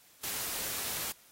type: noise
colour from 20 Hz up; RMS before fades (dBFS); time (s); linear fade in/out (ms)
white; -36; 0.23-1.12; 10
effects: white hiss -60 dBFS RMS until 1.31 s + AAC 48 kbps